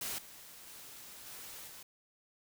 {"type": "noise with level steps", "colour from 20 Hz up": "white", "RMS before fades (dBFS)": [-39, -53, -51, -48, -51], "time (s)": [0.01, 1.83], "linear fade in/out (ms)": 5, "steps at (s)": [0.18, 0.67, 1.26, 1.67], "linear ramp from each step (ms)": 5, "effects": []}